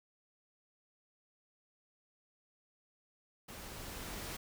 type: noise with level ramp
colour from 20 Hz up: pink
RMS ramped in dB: -49 to -42 dBFS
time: 3.48-4.37 s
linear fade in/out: 10 ms
effects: none